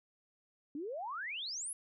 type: exponential sweep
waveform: sine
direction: up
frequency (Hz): 272.9 to 11175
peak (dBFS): -38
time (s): 0.75-1.73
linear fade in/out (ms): 2
effects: none